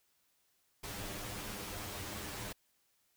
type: noise with comb filter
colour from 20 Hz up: pink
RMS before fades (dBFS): -43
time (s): 0.83-2.53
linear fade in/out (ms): 10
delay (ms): 9.9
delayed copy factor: +0.65
effects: white hiss -75 dBFS RMS until 3.16 s